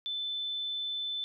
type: tone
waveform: sine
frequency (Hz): 3520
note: A7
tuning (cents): 0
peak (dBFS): -32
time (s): 0.06-1.24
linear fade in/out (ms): 0
effects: none